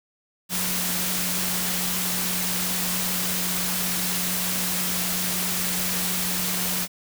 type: tone in noise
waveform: sine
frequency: 181.2 Hz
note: F#3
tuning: 36 cents flat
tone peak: -32 dBFS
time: 0.49-6.88 s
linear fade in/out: 50 ms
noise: white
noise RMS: -26 dBFS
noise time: 0.49-6.88 s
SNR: -9 dB
effects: none